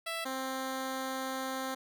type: tone pair in turn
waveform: 10% pulse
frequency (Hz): 662 / 263.3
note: E5 / C4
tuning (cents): +7 / +11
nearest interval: octave + major third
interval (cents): 1596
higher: first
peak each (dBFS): -26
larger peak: neither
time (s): 0.06-0.25 / 0.25-1.75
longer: second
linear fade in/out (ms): 10
effects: none